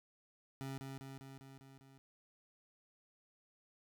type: tone with echo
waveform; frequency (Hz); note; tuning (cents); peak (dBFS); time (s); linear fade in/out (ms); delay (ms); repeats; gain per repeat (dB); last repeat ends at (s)
25% pulse; 135.1; C#3; -44; -38; 0.61-0.78; 0; 200; 6; -3; 1.98
effects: none